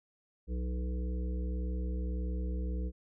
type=harmonic tone with a mistuned harmonic; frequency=61.74 Hz; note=B1; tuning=in tune; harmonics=1 / 3 / 5 / 7 / 8; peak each=-32 / -42 / -46 / -49 / -50 dBFS; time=0.47-2.92 s; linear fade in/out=50 ms; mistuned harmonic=5; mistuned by=+26 cents; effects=none